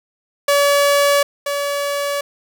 sawtooth tone pair in turn, 570 / 570 Hz, C#5 / C#5, +48 / +48 cents, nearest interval unison, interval 0 cents, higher neither, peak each -8 / -15 dBFS, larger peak first, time 0.48-1.23 / 1.46-2.21 s, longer neither, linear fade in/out 5 ms, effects none

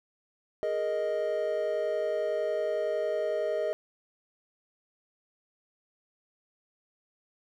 triangle chord, Ab suspended second, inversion none, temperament equal, 415.3 / 466.2 / 622.3 Hz, Ab4 / Bb4 / Eb5, 0 / 0 / 0 cents, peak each -32 / -32 / -27 dBFS, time 0.63-3.73 s, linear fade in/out 0 ms, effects none

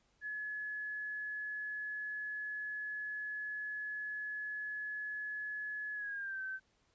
sine tone with pitch glide, 1702 to 1542.8 Hz, G#6 to G6, +42 to -28 cents, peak -38 dBFS, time 0.21-6.6 s, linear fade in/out 50 ms, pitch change -170 cents, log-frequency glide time 5.94-6.41 s, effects pink hiss -74 dBFS RMS until 6.94 s + resampled to 16000 Hz

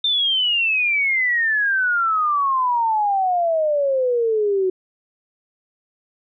sine exponential sweep, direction down, 3619 to 367.7 Hz, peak -16 dBFS, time 0.04-4.7 s, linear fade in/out 5 ms, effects none

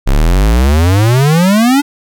square exponential sweep, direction up, 32 to 293.7 Hz, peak -7 dBFS, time 0.06-1.82 s, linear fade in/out 20 ms, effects none

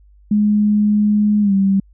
sine tone with pitch glide, 209.1 to 195.1 Hz, G#3 to G3, +12 to -8 cents, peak -11 dBFS, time 0.31-1.8 s, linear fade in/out 5 ms, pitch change -120 cents, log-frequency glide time 1.41-1.53 s, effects added 50 Hz sine -45 dBFS peak until 1.93 s

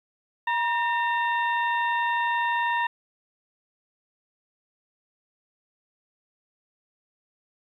harmonic tone with a mistuned harmonic, 911 Hz, A#5, 40 cents flat, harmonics 1 / 2 / 3 / 4, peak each -24 / -27 / -36 / -40 dBFS, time 0.47-2.87 s, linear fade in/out 5 ms, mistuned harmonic 1, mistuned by +73 cents, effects 10-bit

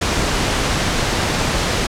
pink noise, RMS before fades -18 dBFS, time 0.01-1.87 s, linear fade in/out 10 ms, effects low-pass 7000 Hz 12 dB/octave

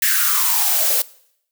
blue noise with high-pass filter sweep, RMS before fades -17 dBFS, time 0.02-1.02 s, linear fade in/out 5 ms, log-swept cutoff 1800 to 490 Hz, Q 7.2, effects noise-tail reverb RT60 0.7 s tail -21 dB re dry

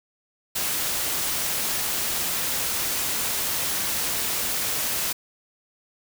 white noise, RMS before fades -26 dBFS, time 0.55-5.13 s, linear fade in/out 10 ms, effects none

